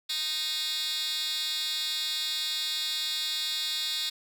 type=tone with high-pass filter; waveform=10% pulse; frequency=309.9 Hz; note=D#4; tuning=7 cents flat; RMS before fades=-31 dBFS; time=0.09-4.1 s; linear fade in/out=10 ms; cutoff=3500 Hz; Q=9.6; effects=none